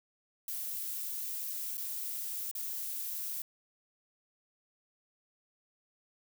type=noise with dropouts; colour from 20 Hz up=violet; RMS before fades=-38 dBFS; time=0.48-3.42 s; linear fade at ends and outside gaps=2 ms; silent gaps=1.772-1.778 / 2.513-2.551 s; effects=none